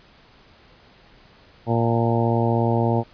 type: harmonic tone with a mistuned harmonic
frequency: 116.54 Hz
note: A#2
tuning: in tune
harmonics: 1 / 2 / 3 / 4 / 5 / 6 / 7 / 8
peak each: -21 / -24 / -26 / -27 / -28 / -29 / -29 / -30 dBFS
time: 1.66-3.04 s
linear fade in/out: 50 ms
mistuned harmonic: 8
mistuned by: -46 cents
effects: pink hiss -52 dBFS RMS until 3.13 s + resampled to 11025 Hz